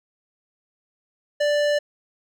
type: tone with hard clipping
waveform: sine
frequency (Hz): 587.3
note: D5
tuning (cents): 0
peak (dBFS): -20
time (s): 1.4-1.79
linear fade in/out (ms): 10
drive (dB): 16
effects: none